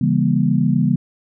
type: chord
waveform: sine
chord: C# diminished seventh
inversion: none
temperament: just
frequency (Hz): 138.59 / 166.31 / 199.57 / 239.5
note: C#3 / E3 / G3 / Bb3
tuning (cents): 0 / +16 / +31 / +47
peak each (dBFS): -19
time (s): 0.01-0.96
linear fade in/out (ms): 5
effects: none